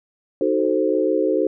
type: chord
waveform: sine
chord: D# diminished seventh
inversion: none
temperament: equal with one note detuned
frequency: 311.1 / 373.6 / 440 / 523.3 Hz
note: D#4 / F#4 / A4 / C5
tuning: 0 / +17 / 0 / 0 cents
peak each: -22 dBFS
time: 0.41-1.47 s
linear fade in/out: 2 ms
effects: none